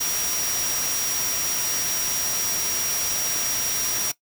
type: tone in noise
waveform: sine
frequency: 5700 Hz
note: F8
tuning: 34 cents sharp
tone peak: -26 dBFS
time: 0-4.12 s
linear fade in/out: 10 ms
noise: white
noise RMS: -27 dBFS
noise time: 0-4.12 s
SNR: -2 dB
effects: noise-tail reverb RT60 0.1 s tail -18 dB re dry

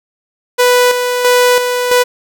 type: tone with tremolo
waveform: sawtooth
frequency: 493.9 Hz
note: B4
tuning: in tune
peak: -3 dBFS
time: 0.58-2.04 s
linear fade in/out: 20 ms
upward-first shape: square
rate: 1.5 Hz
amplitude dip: 50%
effects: none

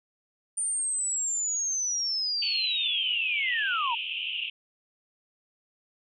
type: linear sweep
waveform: sine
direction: down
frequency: 9110 to 889 Hz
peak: -26 dBFS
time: 0.57-3.95 s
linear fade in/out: 10 ms
type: band-pass noise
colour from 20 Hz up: pink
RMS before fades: -33 dBFS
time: 2.42-4.5 s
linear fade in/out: 5 ms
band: 2600 to 3100 Hz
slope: 96 dB/octave
effects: none

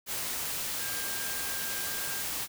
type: tone in noise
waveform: sine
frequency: 1600 Hz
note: G6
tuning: 35 cents sharp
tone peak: -41 dBFS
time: 0.77-2.25 s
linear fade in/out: 50 ms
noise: white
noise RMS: -34 dBFS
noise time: 0.06-2.48 s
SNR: -10 dB
effects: none

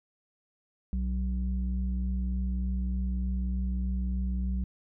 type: tone pair together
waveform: sine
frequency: 61.74 / 188.57 Hz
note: B1 / F#3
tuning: 0 / +33 cents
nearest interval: octave + perfect fifth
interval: 1933 cents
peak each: -27 / -33 dBFS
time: 0.93-4.64 s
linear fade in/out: 0 ms
effects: tanh soft clip ceiling -21 dBFS

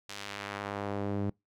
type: tone with band-pass filter sweep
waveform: sawtooth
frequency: 101 Hz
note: G#2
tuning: 48 cents flat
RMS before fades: -36 dBFS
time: 0.09-1.3 s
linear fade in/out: 5 ms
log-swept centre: 4800 to 230 Hz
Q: 0.78
effects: noise-tail reverb RT60 0.2 s tail -26 dB re dry

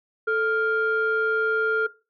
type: tone pair together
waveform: sine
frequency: 440 / 1400 Hz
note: A4 / F6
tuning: 0 / +4 cents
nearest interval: octave + minor sixth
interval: 2004 cents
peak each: -22 dBFS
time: 0.27-1.87 s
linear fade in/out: 10 ms
effects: noise-tail reverb RT60 0.3 s tail -19 dB re dry + tanh soft clip ceiling -15 dBFS

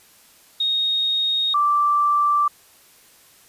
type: tone pair in turn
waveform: sine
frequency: 3729 / 1171.6 Hz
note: A#7 / D6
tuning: 0 / -5 cents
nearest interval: octave + minor sixth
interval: 2005 cents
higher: first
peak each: -18 / -15 dBFS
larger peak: second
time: 0.6-1.54 / 1.54-2.48 s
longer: neither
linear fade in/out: 5 ms
effects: white hiss -52 dBFS RMS until 3.48 s + resampled to 32000 Hz

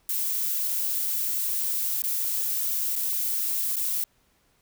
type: noise with dropouts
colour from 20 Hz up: violet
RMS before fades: -27 dBFS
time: 0.09-4.04 s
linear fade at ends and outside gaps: 2 ms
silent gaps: 2.021-2.038 / 2.956-2.961 / 3.759-3.766 s
effects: pink hiss -66 dBFS RMS until 4.61 s

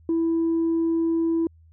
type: tone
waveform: sine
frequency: 330 Hz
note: E4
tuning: 2 cents sharp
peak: -18 dBFS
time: 0.09-1.47 s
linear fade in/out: 2 ms
effects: tanh soft clip ceiling -17 dBFS + added 81 Hz sine -50 dBFS peak until 1.72 s

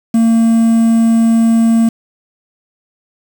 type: tone with quantisation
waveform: triangle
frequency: 227.8 Hz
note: A#3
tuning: 40 cents flat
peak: -5 dBFS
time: 0.14-1.89 s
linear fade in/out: 5 ms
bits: 5
effects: none

